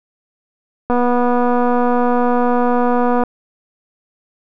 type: click train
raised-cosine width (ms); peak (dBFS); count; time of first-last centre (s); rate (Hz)
1; -4; 571; 0.9-3.236; 244
effects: none